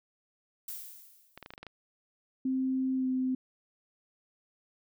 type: noise with exponential decay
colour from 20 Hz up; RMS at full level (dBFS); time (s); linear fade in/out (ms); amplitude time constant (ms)
violet; -38; 0.68-1.56; 5; 190
type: clicks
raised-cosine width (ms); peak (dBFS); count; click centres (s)
0.3; -28; 8; 1.376 / 1.427 / 1.461 / 1.505 / 1.537 / 1.579 / 1.63 / 1.667
type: tone with pitch glide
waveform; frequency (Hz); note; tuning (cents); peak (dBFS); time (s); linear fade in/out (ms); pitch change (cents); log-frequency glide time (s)
sine; 261.6 to 258.1; C4 to C4; 0 to -23; -27; 2.45-3.35; 5; -23; 2.95-3.07
effects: none